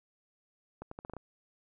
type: accelerating click train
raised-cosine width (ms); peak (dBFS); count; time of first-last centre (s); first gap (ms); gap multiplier
1; -28; 7; 0.82-1.167; 94; 0.8
effects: none